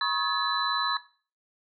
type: tone cluster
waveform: sine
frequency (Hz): 971 / 1091 / 1269 / 1707 / 4002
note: B5 / C#6 / D#6 / G#6 / B7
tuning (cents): -30 / -28 / +34 / +47 / +22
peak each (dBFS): -34 / -31 / -32 / -29 / -29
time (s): 0.01-0.97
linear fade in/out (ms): 2
effects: noise-tail reverb RT60 0.4 s tail -17 dB re dry